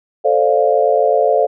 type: chord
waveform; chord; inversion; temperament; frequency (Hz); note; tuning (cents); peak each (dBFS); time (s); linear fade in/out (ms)
sine; D minor seventh; second; equal with one note detuned; 440 / 527.5 / 587.3 / 698.5; A4 / C5 / D5 / F5; 0 / +14 / 0 / 0; -16; 0.24-1.47; 20
effects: none